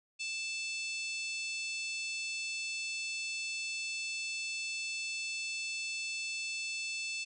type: harmonic tone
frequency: 880 Hz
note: A5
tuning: in tune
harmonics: 3 / 4 / 5 / 6 / 7 / 8 / 9 / 10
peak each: -37 / -48 / -44 / -48 / -49 / -50 / -50 / -57 dBFS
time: 0.19-7.25 s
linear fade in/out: 20 ms
effects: none